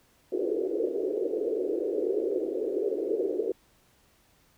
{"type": "band-pass noise", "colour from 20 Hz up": "pink", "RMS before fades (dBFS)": -29, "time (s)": [0.32, 3.52], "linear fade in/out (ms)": 5, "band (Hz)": [350, 480], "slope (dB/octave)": 48, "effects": ["pink hiss -64 dBFS RMS until 4.57 s"]}